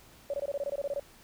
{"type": "tone bursts", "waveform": "sine", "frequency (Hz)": 566, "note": "C#5", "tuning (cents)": 36, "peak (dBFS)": -29, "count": 12, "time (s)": [0.3, 0.997], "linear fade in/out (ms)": 2, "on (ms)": 37, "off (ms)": 23, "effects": ["pink hiss -56 dBFS RMS until 1.23 s"]}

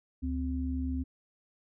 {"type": "tone pair together", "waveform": "sine", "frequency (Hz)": [72.76, 259.3], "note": ["D2", "C4"], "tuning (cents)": [-16, -15], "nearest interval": "octave + minor seventh", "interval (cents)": 2201, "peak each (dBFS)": [-32, -33], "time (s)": [0.22, 1.04], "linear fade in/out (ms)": 20, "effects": []}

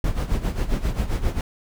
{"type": "noise with tremolo", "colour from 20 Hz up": "brown", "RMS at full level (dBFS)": -20, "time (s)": [0.04, 1.41], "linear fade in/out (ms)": 2, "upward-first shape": "sine", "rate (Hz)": 7.5, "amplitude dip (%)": 75, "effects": []}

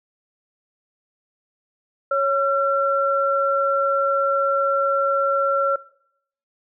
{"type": "tone pair together", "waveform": "sine", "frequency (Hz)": [553.1, 1358], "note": ["C#5", "F6"], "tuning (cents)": [-4, -49], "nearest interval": "octave + major third", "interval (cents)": 1555, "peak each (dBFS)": -20, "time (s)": [2.11, 5.76], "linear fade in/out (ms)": 5, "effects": ["noise-tail reverb RT60 0.7 s tail -20 dB re dry"]}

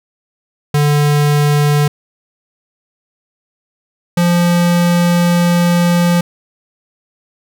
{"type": "tone pair in turn", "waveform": "square", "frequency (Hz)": [146.83, 173.85], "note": ["D3", "F3"], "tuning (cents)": [0, -8], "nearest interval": "minor third", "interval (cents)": 292, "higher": "second", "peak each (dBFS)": -10, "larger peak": "neither", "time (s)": [[0.74, 1.88], [4.17, 6.21]], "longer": "second", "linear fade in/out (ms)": 5, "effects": []}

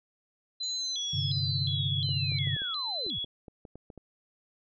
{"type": "tone with vibrato", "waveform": "sine", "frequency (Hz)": 3688, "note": "A#7", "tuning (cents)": -19, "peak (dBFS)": -31, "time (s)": [0.6, 3.25], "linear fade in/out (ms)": 10, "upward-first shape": "square", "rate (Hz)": 1.4, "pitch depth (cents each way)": 160}
{"type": "linear sweep", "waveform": "sine", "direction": "down", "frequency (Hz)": [6900, 59.8], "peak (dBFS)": -38, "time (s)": [0.63, 3.19], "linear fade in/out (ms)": 5}
{"type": "chord", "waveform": "sine", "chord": "G suspended fourth", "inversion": "none", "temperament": "just", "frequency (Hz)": [98, 130.67, 147], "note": ["G2", "C3", "D3"], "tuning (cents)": [0, -2, 2], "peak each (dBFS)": -33, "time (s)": [1.13, 2.56], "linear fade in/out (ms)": 10}
{"type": "clicks", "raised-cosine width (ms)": 2, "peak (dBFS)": -32, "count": 12, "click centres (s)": [2.091, 2.32, 2.472, 2.565, 2.619, 3.065, 3.244, 3.482, 3.652, 3.756, 3.902, 3.977]}
{"effects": []}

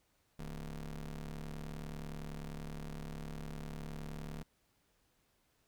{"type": "ring-modulated tone", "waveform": "30% pulse", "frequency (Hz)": 70.6, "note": "C#2", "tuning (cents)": 32, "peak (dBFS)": -36, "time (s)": [0.39, 4.43], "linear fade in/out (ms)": 5, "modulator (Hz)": 86.1, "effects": ["pink hiss -75 dBFS RMS until 5.67 s"]}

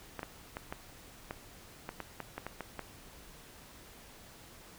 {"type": "clicks", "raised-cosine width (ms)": 0.5, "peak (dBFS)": -23, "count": 12, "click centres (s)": [0.193, 0.231, 0.569, 0.725, 1.309, 1.891, 2.003, 2.203, 2.38, 2.466, 2.607, 2.793], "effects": ["pink hiss -54 dBFS RMS until 4.78 s"]}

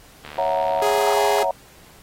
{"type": "click train", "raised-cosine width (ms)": 0.3, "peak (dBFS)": -20, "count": 51, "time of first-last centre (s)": [0.25, 0.924], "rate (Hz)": 74.2}
{"type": "chord", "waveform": "sine", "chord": "F# dominant seventh", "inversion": "second", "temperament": "equal", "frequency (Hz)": [554.4, 659.3, 740, 932.3], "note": ["C#5", "E5", "F#5", "A#5"], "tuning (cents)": [0, 0, 0, 0], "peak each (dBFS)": -24, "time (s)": [0.38, 1.51], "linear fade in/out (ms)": 2}
{"type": "tone", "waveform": "sawtooth", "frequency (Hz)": 415.3, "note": "G#4", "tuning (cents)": 0, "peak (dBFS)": -16, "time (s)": [0.82, 1.43], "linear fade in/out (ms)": 2}
{"effects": ["pink hiss -49 dBFS RMS until 2.02 s", "AAC 48 kbps"]}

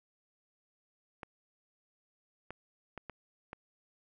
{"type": "clicks", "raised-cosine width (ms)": 0.5, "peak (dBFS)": -27, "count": 5, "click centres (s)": [1.232, 2.506, 2.977, 3.097, 3.531], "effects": []}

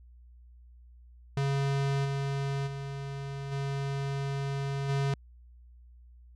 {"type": "tone with level steps", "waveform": "square", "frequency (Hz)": 138.59, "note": "C#3", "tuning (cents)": 0, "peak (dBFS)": [-27, -30, -36, -31, -27], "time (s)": [1.37, 5.14], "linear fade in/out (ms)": 2, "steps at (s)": [2.04, 2.66, 3.51, 4.88], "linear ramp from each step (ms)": 20, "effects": ["added 60 Hz sine -51 dBFS peak until 6.35 s", "low-pass 6000 Hz 12 dB/octave"]}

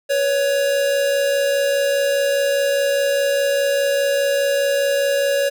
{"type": "tone pair together", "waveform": "square", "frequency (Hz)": [493.9, 558.8], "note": ["B4", "C#5"], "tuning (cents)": [0, 14], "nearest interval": "major second", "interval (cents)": 214, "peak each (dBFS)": [-27, -17], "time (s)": [0.09, 5.5], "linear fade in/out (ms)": 20, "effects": []}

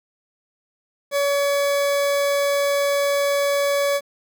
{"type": "tone", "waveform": "40% pulse", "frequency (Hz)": 566, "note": "C#5", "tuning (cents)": 36, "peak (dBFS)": -17, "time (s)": [1.11, 4.01], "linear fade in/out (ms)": 50, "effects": ["8-bit"]}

